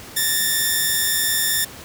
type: tone pair together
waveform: 5% pulse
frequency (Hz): 1746.9 / 1830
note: A6 / A#6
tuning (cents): -13 / -32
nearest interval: minor second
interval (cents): 81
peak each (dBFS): -10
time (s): 0.16-1.65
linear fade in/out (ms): 10
effects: pink hiss -38 dBFS RMS until 1.84 s + high-pass 60 Hz 12 dB/octave